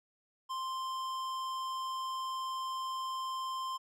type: tone with tanh clipping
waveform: sine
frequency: 1046.5 Hz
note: C6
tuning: in tune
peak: -37 dBFS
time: 0.49-3.78 s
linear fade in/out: 20 ms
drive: 16 dB
effects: none